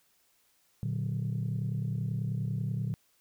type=chord; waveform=sine; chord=Bb augmented; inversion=none; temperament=equal; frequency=116.54 / 146.83 / 185 Hz; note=Bb2 / D3 / F#3; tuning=0 / 0 / 0 cents; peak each=-31 / -33 / -36 dBFS; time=0.83-2.94 s; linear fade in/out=0 ms; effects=tanh soft clip ceiling -24 dBFS + white hiss -69 dBFS RMS until 3.2 s